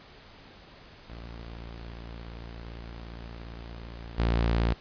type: tone with level steps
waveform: sawtooth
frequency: 57.4 Hz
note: A#1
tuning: 26 cents flat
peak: -36 / -19 dBFS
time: 1.09-4.74 s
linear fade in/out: 10 ms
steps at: 4.18 s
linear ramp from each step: 10 ms
effects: pink hiss -51 dBFS RMS until 4.8 s + resampled to 11025 Hz